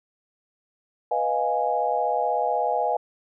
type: chord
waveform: sine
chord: F half-diminished seventh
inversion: second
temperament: equal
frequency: 493.9 / 622.3 / 698.5 / 830.6 Hz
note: Cb5 / Eb5 / F5 / Ab5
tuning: 0 / 0 / 0 / 0 cents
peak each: -28 / -28 / -26 / -25 dBFS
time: 1.11-2.97 s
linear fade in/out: 5 ms
effects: none